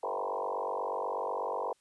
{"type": "tone with frequency modulation", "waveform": "sine", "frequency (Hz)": 724, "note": "F#5", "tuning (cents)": -38, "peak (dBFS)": -31, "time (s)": [0.03, 1.73], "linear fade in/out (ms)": 5, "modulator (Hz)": 48.2, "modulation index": 6.2, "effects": ["white hiss -71 dBFS RMS until 1.8 s", "resampled to 24000 Hz"]}